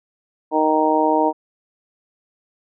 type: harmonic tone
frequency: 155.5 Hz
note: D#3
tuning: 1 cent flat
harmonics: 2 / 3 / 4 / 5 / 6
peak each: -20 / -22 / -21 / -22 / -19 dBFS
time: 0.51-1.33 s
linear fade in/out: 50 ms
effects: none